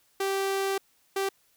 sawtooth tone bursts at uneven times, 390 Hz, G4, 9 cents flat, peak -22 dBFS, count 2, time 0.2-0.78 / 1.16-1.29 s, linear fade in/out 5 ms, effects white hiss -66 dBFS RMS until 1.56 s

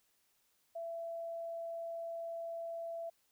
sine tone, 669 Hz, E5, 25 cents sharp, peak -39 dBFS, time 0.75-3.1 s, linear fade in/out 10 ms, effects white hiss -75 dBFS RMS until 3.31 s

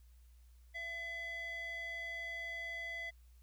square tone with band-pass filter, 672 Hz, E5, 33 cents sharp, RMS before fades -43 dBFS, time 0.74-3.11 s, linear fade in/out 20 ms, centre 2200 Hz, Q 4, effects added 60 Hz sine -58 dBFS peak until 3.42 s + white hiss -75 dBFS RMS until 3.42 s

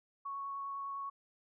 sine tone with vibrato, 1108.7 Hz, C#6, in tune, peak -38 dBFS, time 0.25-1.1 s, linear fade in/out 10 ms, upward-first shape triangle, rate 9.9 Hz, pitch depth 9 cents each way, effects none

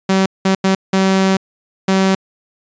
sawtooth tone bursts at uneven times, 191.3 Hz, G3, 42 cents flat, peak -7 dBFS, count 5, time 0.09-0.26 / 0.45-0.55 / 0.64-0.75 / 0.93-1.37 / 1.88-2.15 s, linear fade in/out 5 ms, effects resampled to 16000 Hz

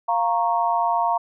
sine chord, Bb minor, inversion second, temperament equal with one note detuned, 698.5 / 932.3 / 1101.1 Hz, F5 / Bb5 / Db6, 0 / 0 / -12 cents, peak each -22 / -21 / -26 dBFS, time 0.08-1.18 s, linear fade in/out 10 ms, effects none

